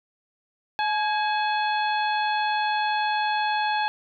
harmonic tone with a mistuned harmonic, 851 Hz, G#5, 42 cents sharp, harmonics 1 / 2 / 3 / 4 / 5, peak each -23 / -29 / -33 / -35 / -37 dBFS, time 0.79-3.88 s, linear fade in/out 0 ms, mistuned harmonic 2, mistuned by -59 cents, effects none

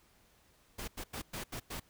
pink noise bursts at uneven times, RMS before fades -41 dBFS, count 6, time 0.78-0.88 / 0.97-1.04 / 1.13-1.22 / 1.33-1.44 / 1.52-1.6 / 1.7-1.8 s, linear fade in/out 10 ms, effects pink hiss -67 dBFS RMS until 1.89 s

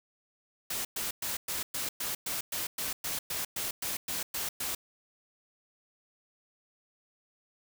white noise bursts, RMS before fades -34 dBFS, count 16, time 0.7-4.75 s, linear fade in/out 5 ms, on 150 ms, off 110 ms, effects none

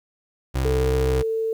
30% pulse tone, 65.8 Hz, C2, 10 cents sharp, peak -18 dBFS, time 0.54-1.23 s, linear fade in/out 20 ms
sine tone with pitch glide, 441.1 to 446.5 Hz, A4 to A4, +4 to +25 cents, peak -21 dBFS, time 0.65-1.53 s, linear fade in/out 2 ms, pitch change +21 cents, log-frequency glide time 0.78-0.85 s
effects 9-bit

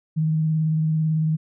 sine tone with vibrato, 157.4 Hz, D#3, 20 cents sharp, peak -18 dBFS, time 0.16-1.37 s, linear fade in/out 20 ms, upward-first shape triangle, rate 18 Hz, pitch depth 27 cents each way, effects none

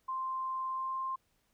sine tone with pitch glide, 1046.5 to 1053.8 Hz, C6 to C6, 0 to +12 cents, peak -33 dBFS, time 0.08-1.16 s, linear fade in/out 10 ms, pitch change +12 cents, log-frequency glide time 0.69-0.99 s, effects pink hiss -75 dBFS RMS until 1.53 s

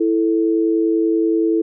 sine tone pair together, 329.6 / 440 Hz, E4 / A4, 0 / 0 cents, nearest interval perfect fourth, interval 500 cents, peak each -15 / -19 dBFS, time 0-1.62 s, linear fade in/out 10 ms, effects none

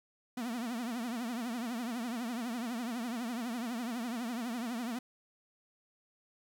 45% pulse tone with vibrato, 237.2 Hz, A#3, 30 cents sharp, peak -35 dBFS, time 0.37-4.99 s, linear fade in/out 5 ms, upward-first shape triangle, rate 12 Hz, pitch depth 150 cents each way, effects 12-bit

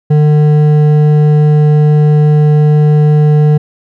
sine tone with hard clipping, 150.2 Hz, D3, 39 cents sharp, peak -6 dBFS, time 0.1-3.58 s, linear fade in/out 10 ms, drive 8 dB, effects none

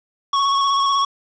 square tone with vibrato, 1108.7 Hz, C#6, in tune, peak -16 dBFS, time 0.33-1.05 s, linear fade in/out 5 ms, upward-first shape square, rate 16 Hz, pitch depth 18 cents each way, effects resampled to 16000 Hz + 7-bit

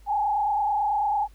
sine tone with frequency modulation, 830.6 Hz, G#5, in tune, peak -21 dBFS, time 0.06-1.28 s, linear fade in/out 50 ms, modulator 29.1 Hz, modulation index 1.2, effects added 50 Hz sine -48 dBFS peak until 1.34 s + pink hiss -61 dBFS RMS until 1.34 s

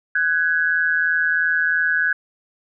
sine tone pair together, 1498.2 / 1661.2 Hz, F#6 / G#6, +21 / 0 cents, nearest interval major second, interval 179 cents, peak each -19 dBFS, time 0.15-2.13 s, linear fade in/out 5 ms, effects none

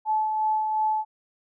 sine tone with tremolo, 865 Hz, A5, 30 cents flat, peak -20 dBFS, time 0.05-1.05 s, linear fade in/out 50 ms, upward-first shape sine, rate 2.8 Hz, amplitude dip 35%, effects none

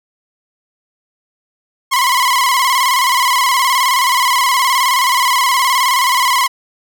sawtooth tone with vibrato, 1033 Hz, C6, 22 cents flat, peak -7 dBFS, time 1.91-6.48 s, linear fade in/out 20 ms, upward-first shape square, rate 19 Hz, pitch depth 72 cents each way, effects none

